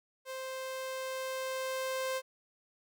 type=tone with level ramp; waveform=sawtooth; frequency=523.3 Hz; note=C5; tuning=in tune; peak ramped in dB=-35 to -28 dBFS; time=0.25-2.22 s; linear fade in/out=50 ms; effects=none